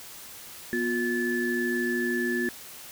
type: tone cluster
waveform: sine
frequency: 243.9 / 356.8 / 1738 Hz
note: B3 / F4 / A6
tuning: -21 / +37 / -22 cents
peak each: -29 dBFS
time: 0.73-2.49 s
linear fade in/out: 0 ms
effects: white hiss -44 dBFS RMS until 2.91 s